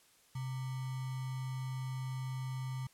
sine tone with sample-and-hold, 130 Hz, C3, 11 cents flat, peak -36 dBFS, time 0.35-2.87 s, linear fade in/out 5 ms, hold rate 1050 Hz, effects white hiss -66 dBFS RMS until 2.93 s + low-pass 12000 Hz 12 dB/octave

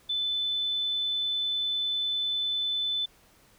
sine tone, 3510 Hz, A7, 5 cents flat, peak -26 dBFS, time 0.09-3.06 s, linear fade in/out 10 ms, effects pink hiss -60 dBFS RMS until 3.58 s

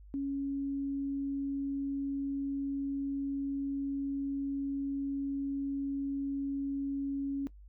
sine tone, 277.2 Hz, C#4, in tune, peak -31 dBFS, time 0.14-7.47 s, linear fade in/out 0 ms, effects noise-tail reverb RT60 0.1 s tail -18 dB re dry + added 50 Hz sine -50 dBFS peak until 7.68 s

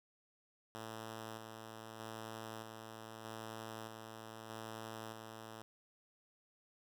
5% pulse tone with tremolo, 111.2 Hz, A2, 19 cents sharp, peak -34 dBFS, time 0.75-5.62 s, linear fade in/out 0 ms, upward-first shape square, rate 0.8 Hz, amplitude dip 35%, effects none

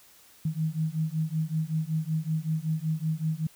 sine beating tone pair, 155.56 / 160.86 Hz, D#3 / E3, 0 / -42 cents, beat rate 5.3 Hz, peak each -29 dBFS, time 0.45-3.47 s, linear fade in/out 5 ms, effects white hiss -56 dBFS RMS until 3.55 s

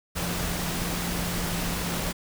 sine tone in noise, 174.61 Hz, F3, in tune, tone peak -32 dBFS, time 0.15-2.13 s, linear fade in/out 20 ms, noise pink, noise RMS -30 dBFS, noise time 0.15-2.13 s, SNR -5 dB, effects none

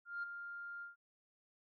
sine tone with ADSR envelope, 1400 Hz, F6, 4 cents sharp, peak -36 dBFS, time 0.05-0.96 s, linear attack 180 ms, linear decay 13 ms, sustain -8 dB, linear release 140 ms, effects tanh soft clip ceiling -34 dBFS

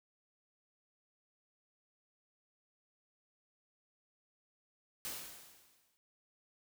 white noise with exponential decay, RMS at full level -40 dBFS, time 5.05-5.97 s, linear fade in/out 0 ms, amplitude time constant 200 ms, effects none

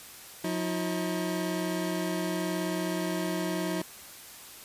25% pulse tone pair together, 179 / 318.9 Hz, F3 / D#4, +43 / +43 cents, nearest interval minor seventh, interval 1000 cents, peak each -28 dBFS, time 0.44-3.82 s, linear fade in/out 5 ms, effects white hiss -47 dBFS RMS until 4.64 s + resampled to 32000 Hz

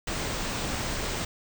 pink band-stop noise, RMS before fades -31 dBFS, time 0.07-1.25 s, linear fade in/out 5 ms, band 9100 to 15000 Hz, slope 96 dB/octave, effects none

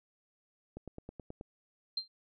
click train, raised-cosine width 2 ms, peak -30 dBFS, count 7, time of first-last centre 0.77-1.411 s, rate 9.36 Hz
sine tone with exponential decay, 4159 Hz, C8, 11 cents flat, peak -28 dBFS, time 1.97-2.08 s, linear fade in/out 5 ms, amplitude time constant 23 ms
effects none

